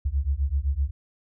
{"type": "beating tone pair", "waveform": "sine", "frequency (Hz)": [65.8, 73.6], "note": ["C2", "D2"], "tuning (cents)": [10, 4], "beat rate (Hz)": 7.8, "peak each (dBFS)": -25, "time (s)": [0.05, 0.91], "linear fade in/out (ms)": 10, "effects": []}